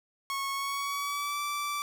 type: tone with pitch glide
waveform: sawtooth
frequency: 1099 to 1164.3 Hz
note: C#6 to D6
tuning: -15 to -15 cents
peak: -27 dBFS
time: 0.3-1.82 s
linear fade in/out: 0 ms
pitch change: +100 cents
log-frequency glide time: 0.52-1.41 s
effects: none